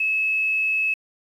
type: tone with quantisation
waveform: sine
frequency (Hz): 2590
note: E7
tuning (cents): -31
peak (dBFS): -19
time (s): 0-0.94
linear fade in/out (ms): 5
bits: 8
effects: resampled to 32000 Hz